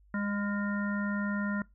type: harmonic tone with a mistuned harmonic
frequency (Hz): 204.1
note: G#3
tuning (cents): -30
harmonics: 1 / 3 / 5 / 7 / 9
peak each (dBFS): -30 / -43 / -43 / -38 / -41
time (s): 0.14-1.62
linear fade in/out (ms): 2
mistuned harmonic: 7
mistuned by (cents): -25
effects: noise-tail reverb RT60 0.2 s tail -22 dB re dry + added 50 Hz sine -58 dBFS peak until 1.74 s